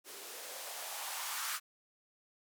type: noise with band-pass filter sweep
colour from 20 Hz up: violet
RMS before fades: -42 dBFS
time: 0.04-1.6 s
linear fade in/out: 50 ms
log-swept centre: 350 to 1300 Hz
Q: 2.6
effects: none